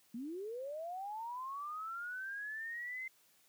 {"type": "linear sweep", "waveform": "sine", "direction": "up", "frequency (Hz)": [220, 2086], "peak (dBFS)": -40, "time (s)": [0.14, 3.08], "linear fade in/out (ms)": 5, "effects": ["white hiss -69 dBFS RMS until 3.48 s", "high-pass 80 Hz 12 dB/octave"]}